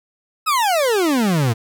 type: exponential sweep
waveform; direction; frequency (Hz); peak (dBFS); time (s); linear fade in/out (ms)
40% pulse; down; 1318.5 to 108; -14; 0.46-1.54; 20
effects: none